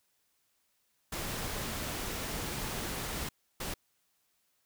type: noise bursts at uneven times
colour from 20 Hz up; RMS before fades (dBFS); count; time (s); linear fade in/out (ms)
pink; -37; 2; 1.12-3.29 / 3.6-3.74; 5
effects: white hiss -75 dBFS RMS until 4.65 s